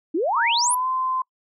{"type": "exponential sweep", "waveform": "sine", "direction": "up", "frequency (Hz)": [291.5, 11840], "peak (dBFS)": -19, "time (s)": [0.14, 0.75], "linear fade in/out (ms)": 10}
{"type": "tone with pitch glide", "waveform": "sine", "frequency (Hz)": [932, 1034.1], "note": ["A#5", "C6"], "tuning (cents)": [-1, -21], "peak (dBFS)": -21, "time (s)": [0.36, 1.22], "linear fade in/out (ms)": 5, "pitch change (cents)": 180, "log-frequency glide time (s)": [0.53, 0.87]}
{"effects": ["noise-tail reverb RT60 0.1 s tail -25 dB re dry"]}